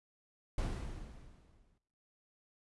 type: noise with exponential decay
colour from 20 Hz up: brown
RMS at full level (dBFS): -33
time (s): 0.58-1.78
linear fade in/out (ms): 2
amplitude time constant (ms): 260
effects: noise-tail reverb RT60 0.8 s tail -20 dB re dry + resampled to 24000 Hz